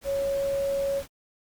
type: tone in noise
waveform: sine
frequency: 554.4 Hz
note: C#5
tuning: in tune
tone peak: -24 dBFS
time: 0.04-1.03 s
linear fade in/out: 50 ms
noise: pink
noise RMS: -42 dBFS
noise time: 0.01-1.08 s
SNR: +15 dB
effects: Opus 48 kbps